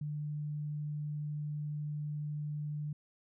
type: tone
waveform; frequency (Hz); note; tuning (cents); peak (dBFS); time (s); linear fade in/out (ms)
sine; 149; D3; +25; -35; 0.01-2.93; 5
effects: none